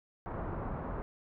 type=low-pass noise; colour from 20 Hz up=pink; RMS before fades=-38 dBFS; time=0.26-1.02 s; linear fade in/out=0 ms; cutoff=1300 Hz; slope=24 dB/octave; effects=none